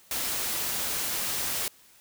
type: noise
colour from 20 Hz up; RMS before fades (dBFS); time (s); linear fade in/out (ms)
white; -30; 0.11-1.68; 2
effects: white hiss -57 dBFS RMS until 2 s